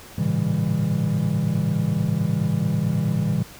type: tone cluster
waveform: triangle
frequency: 105.5 / 114.8 / 138.9 / 163.5 / 200.6 Hz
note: G#2 / A#2 / C#3 / E3 / G3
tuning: +28 / -26 / +4 / -14 / +40 cents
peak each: -28 / -26 / -24 / -21 / -24 dBFS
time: 0.18-3.43 s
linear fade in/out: 5 ms
effects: pink hiss -43 dBFS RMS until 3.59 s